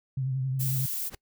sine tone with vibrato, 131.8 Hz, C3, 13 cents sharp, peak -26 dBFS, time 0.17-0.86 s, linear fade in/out 5 ms, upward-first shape triangle, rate 11 Hz, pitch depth 54 cents each way
violet noise, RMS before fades -32 dBFS, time 0.59-1.1 s, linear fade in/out 20 ms
pink noise with exponential growth, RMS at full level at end -36 dBFS, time 1.06-1.15 s, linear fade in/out 5 ms, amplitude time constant 18 ms
effects noise-tail reverb RT60 0.1 s tail -24 dB re dry

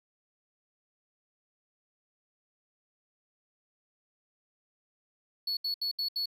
triangle tone bursts, 4401 Hz, C#8, 13 cents flat, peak -28 dBFS, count 5, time 5.47-6.258 s, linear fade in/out 5 ms, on 100 ms, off 72 ms, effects none

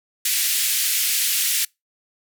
white band-pass noise, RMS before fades -21 dBFS, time 0.25-1.65 s, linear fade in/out 5 ms, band 2000 to 16000 Hz, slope 24 dB/octave, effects noise-tail reverb RT60 0.2 s tail -26 dB re dry

